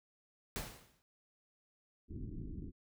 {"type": "noise with exponential decay", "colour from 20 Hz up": "pink", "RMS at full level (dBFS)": -39, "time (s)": [0.56, 1.02], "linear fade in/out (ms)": 0, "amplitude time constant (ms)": 99}
{"type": "low-pass noise", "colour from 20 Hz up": "pink", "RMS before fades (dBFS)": -44, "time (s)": [2.08, 2.72], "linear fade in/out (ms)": 50, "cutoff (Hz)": 350, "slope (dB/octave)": 48}
{"effects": []}